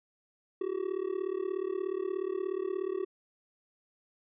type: tone with amplitude modulation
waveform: triangle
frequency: 378.5 Hz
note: F#4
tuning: 39 cents sharp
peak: -25 dBFS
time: 0.61-3.05 s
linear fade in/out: 5 ms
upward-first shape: sine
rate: 36.8 Hz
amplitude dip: 95%
effects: resampled to 8000 Hz